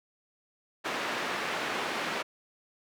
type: band-pass noise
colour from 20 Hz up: white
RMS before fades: -33 dBFS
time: 0.84-2.23 s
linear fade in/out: 20 ms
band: 230 to 2100 Hz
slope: 12 dB/octave
effects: none